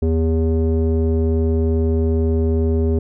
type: tone with low-pass filter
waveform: square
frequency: 80.8 Hz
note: E2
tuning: 34 cents flat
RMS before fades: -17 dBFS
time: 0.02-2.99 s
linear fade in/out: 5 ms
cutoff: 390 Hz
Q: 2.9
effects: none